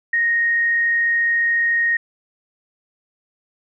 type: tone with frequency modulation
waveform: sine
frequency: 1864.7 Hz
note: A#6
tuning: in tune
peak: -15 dBFS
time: 0.13-1.97 s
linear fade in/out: 5 ms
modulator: 34.1 Hz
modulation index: 0.23
effects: none